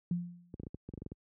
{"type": "tone with exponential decay", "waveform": "sine", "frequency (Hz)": 174.61, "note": "F3", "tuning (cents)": 0, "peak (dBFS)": -27, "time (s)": [0.11, 0.54], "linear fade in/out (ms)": 2, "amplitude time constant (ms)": 93}
{"type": "clicks", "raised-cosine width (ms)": 3, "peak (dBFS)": -29, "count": 11, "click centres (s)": [0.541, 0.599, 0.634, 0.668, 0.745, 0.89, 0.938, 0.977, 1.02, 1.063, 1.119]}
{"effects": ["high-pass 60 Hz 12 dB/octave"]}